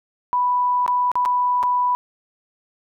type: tone with dropouts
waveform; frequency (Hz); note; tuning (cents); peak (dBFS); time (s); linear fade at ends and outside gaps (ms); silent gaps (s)
sine; 987.8; B5; 0; -16; 0.33-1.95; 0; 0.863-0.879 / 1.116-1.155 / 1.252-1.258 / 1.629-1.635
effects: none